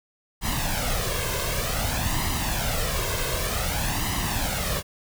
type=noise with flanger; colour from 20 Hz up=pink; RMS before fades=-26 dBFS; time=0.41-4.83 s; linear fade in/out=50 ms; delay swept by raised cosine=1 to 1.91 ms; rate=0.54 Hz; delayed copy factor=+0.65; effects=none